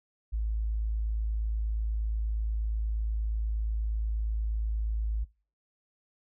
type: tone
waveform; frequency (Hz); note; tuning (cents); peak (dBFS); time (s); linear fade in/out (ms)
sine; 54.2; A1; -25; -27; 0.32-5.25; 20
effects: noise-tail reverb RT60 0.4 s tail -24 dB re dry